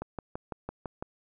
click train, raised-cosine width 1 ms, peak -21 dBFS, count 7, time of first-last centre 0.02-1.025 s, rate 5.97 Hz, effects none

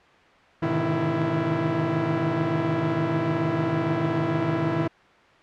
sawtooth tone cluster, 108.2 / 129.4 / 151.6 / 158.3 / 332.5 Hz, A2 / C3 / D#3 / D#3 / E4, -29 / -19 / -45 / +30 / +15 cents, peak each -30 / -28 / -27 / -24 / -21 dBFS, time 0.62-4.88 s, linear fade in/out 10 ms, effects white hiss -53 dBFS RMS until 5.42 s + low-pass 2000 Hz 12 dB/octave

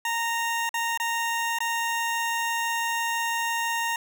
20% pulse tone with dropouts, 926 Hz, A#5, 12 cents flat, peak -20 dBFS, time 0.05-3.96 s, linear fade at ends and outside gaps 2 ms, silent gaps 0.692-0.741 / 0.975-0.999 / 1.587-1.604 s, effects none

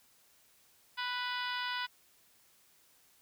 harmonic tone, 493.9 Hz, B4, in tune, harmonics 2 / 3 / 4 / 5 / 6 / 7 / 8 / 9 / 10, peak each -39 / -39 / -43 / -47 / -43 / -44 / -47 / -51 / -48 dBFS, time 0.97-1.87 s, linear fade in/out 20 ms, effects white hiss -66 dBFS RMS until 3.21 s

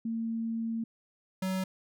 sine / square tone pair in turn, 227.2 / 188.17 Hz, A#3 / F#3, -44 / +29 cents, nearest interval minor third, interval 327 cents, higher first, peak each -30 / -30 dBFS, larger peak neither, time 0.05-0.84 / 1.42-1.64 s, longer first, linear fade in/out 5 ms, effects none

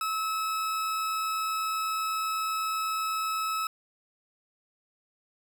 40% pulse tone, 1296 Hz, E6, 30 cents flat, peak -27 dBFS, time 0.01-3.67 s, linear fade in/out 2 ms, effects none

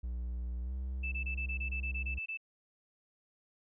triangle tone with pitch glide, 60.4 to 64.36 Hz, B1 to C2, -38 to -28 cents, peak -33 dBFS, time 0.03-2.19 s, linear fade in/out 10 ms, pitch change +110 cents, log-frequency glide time 0.62-0.72 s
sine tone bursts, 2637 Hz, E7, in tune, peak -36 dBFS, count 12, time 1.03-2.374 s, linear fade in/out 10 ms, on 90 ms, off 24 ms
effects none

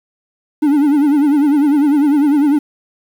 triangle tone with vibrato, 290 Hz, D4, 22 cents flat, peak -7 dBFS, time 0.62-2.59 s, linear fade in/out 10 ms, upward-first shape triangle, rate 10 Hz, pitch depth 120 cents each way, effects 7-bit

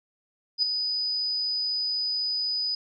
sine tone with ADSR envelope, 4978 Hz, D#8, in tune, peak -18 dBFS, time 0.58-2.75 s, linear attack 46 ms, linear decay 8 ms, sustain -7 dB, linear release 4 ms, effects none

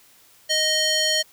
square tone with band-pass filter, 622.3 Hz, D#5, in tune, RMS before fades -21 dBFS, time 0.49-1.23 s, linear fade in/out 20 ms, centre 4500 Hz, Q 1.4, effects white hiss -54 dBFS RMS until 1.32 s

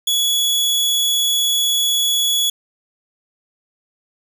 sawtooth tone, 3384 Hz, G#7, 32 cents sharp, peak -12 dBFS, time 0.07-2.5 s, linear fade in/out 5 ms, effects none

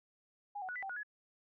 sine tone with pitch steps, 818 / 747 / 1469 / 1989 / 776 / 1455 / 1689 Hz, G#5 / F#5 / F#6 / B6 / G5 / F#6 / G#6, -26 / +16 / -13 / +12 / -18 / -29 / +29 cents, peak -39 dBFS, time 0.55-1.033 s, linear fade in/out 10 ms, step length 69 ms, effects none

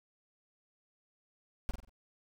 brown noise with echo, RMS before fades -32 dBFS, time 1.69-1.71 s, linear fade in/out 0 ms, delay 46 ms, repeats 4, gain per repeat -7 dB, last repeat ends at 1.894 s, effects none

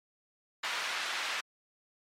pink band-pass noise, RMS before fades -35 dBFS, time 0.63-1.41 s, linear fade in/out 10 ms, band 1300 to 3700 Hz, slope 12 dB/octave, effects MP3 64 kbps

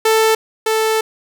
sawtooth tone pair in turn, 441.9 / 440.1 Hz, A4 / A4, +7 / 0 cents, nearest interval unison, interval 7 cents, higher first, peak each -7 / -10 dBFS, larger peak first, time 0.05-0.35 / 0.66-1.01 s, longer second, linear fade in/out 5 ms, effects none

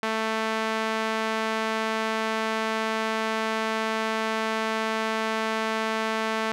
sawtooth tone with band-pass filter, 221 Hz, A3, 8 cents sharp, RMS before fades -27 dBFS, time 0.03-6.52 s, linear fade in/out 0 ms, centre 1500 Hz, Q 0.66, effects none

